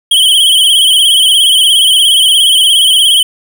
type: tone with vibrato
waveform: square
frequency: 3136 Hz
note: G7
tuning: in tune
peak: -5 dBFS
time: 0.11-3.23 s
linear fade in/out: 5 ms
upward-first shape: sine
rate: 17 Hz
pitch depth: 83 cents each way
effects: none